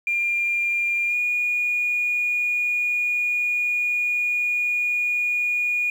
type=tone with pitch glide; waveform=sine; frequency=2396 to 2444 Hz; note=D7 to D#7; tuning=+34 to -32 cents; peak=-19 dBFS; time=0.07-5.9 s; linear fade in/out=2 ms; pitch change=+34 cents; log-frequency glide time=1.08-1.15 s; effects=tanh soft clip ceiling -15 dBFS + 8-bit